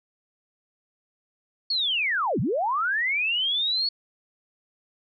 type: linear two-way sweep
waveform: sine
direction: down then up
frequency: 4435 to 101.3 to 4435 Hz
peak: -22 dBFS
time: 1.7-3.89 s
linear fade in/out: 5 ms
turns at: 2.4 s
effects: none